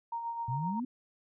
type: tone with tremolo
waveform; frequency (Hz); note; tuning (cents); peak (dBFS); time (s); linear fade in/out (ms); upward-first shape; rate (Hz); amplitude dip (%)
sine; 930; A#5; -4; -32; 0.12-0.8; 5; sine; 7.7; 45
type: exponential sweep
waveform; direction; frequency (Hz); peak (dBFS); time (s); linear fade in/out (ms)
sine; up; 116.54 to 261.6; -32; 0.48-0.85; 5
effects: none